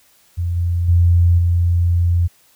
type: tone with level steps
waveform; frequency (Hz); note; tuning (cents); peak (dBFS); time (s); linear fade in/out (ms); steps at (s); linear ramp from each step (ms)
sine; 86.6; F2; -14; -17 / -15 / -9 / -12; 0.37-2.28; 20; 0.56 / 0.88 / 1.38; 10
effects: white hiss -54 dBFS RMS until 2.55 s